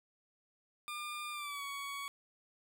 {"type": "tone with pitch glide", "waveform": "20% pulse", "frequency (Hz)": [1202, 1121.5], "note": ["D6", "C#6"], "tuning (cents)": [40, 20], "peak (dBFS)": -35, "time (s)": [0.88, 2.08], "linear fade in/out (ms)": 0, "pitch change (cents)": -120, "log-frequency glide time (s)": [1.32, 1.64], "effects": []}